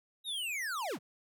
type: linear sweep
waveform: square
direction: down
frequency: 3840 to 103.83 Hz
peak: -35 dBFS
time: 0.24-0.99 s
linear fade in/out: 50 ms
effects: none